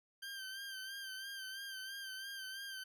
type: tone with vibrato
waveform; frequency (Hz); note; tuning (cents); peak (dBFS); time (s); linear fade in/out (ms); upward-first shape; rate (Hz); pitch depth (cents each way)
20% pulse; 1569; G6; +1; -39; 0.22-2.84; 10; sine; 3; 45
effects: none